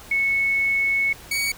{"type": "tone pair in turn", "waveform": ["sine", "sawtooth"], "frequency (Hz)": [2204, 2246], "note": ["C#7", "C#7"], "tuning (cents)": [-11, 22], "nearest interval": "unison", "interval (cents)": 33, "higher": "second", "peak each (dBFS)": -18, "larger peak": "neither", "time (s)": [[0.11, 1.13], [1.31, 1.52]], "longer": "first", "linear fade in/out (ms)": 5, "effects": ["pink hiss -43 dBFS RMS until 1.57 s"]}